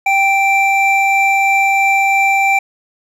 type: tone pair together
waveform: triangle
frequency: 784 / 2349 Hz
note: G5 / D7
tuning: 0 / 0 cents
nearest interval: octave + perfect fifth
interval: 1900 cents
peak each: -11 dBFS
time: 0.06-2.59 s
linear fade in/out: 5 ms
effects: none